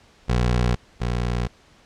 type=tone pair in turn; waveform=20% pulse; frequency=60.6 / 60.11 Hz; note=B1 / B1; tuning=-32 / -46 cents; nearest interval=unison; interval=14 cents; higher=first; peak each=-13 / -17 dBFS; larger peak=first; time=0.28-0.76 / 1-1.48 s; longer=neither; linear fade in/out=20 ms; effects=pink hiss -54 dBFS RMS until 1.85 s + low-pass 6000 Hz 12 dB/octave